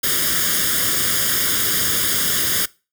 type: noise with comb filter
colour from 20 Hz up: white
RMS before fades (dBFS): -19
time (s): 0.03-2.66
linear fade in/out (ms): 10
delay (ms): 0.59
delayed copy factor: +0.85
effects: noise-tail reverb RT60 0.3 s tail -22 dB re dry + high-pass 60 Hz 12 dB/octave